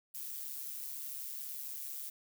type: noise with amplitude modulation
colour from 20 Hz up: violet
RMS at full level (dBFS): -40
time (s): 0.14-2.1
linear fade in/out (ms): 10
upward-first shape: sine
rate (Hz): 138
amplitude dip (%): 60
effects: none